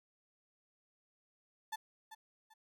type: tone with echo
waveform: 35% pulse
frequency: 879 Hz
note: A5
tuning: 2 cents flat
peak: -36 dBFS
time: 1.72-1.76 s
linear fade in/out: 10 ms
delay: 390 ms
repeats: 2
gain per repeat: -11 dB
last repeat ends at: 2.54 s
effects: none